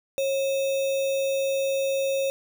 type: tone with sample-and-hold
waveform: sine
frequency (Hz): 544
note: C#5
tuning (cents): -33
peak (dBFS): -22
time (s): 0.18-2.3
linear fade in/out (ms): 0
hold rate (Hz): 3150
effects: none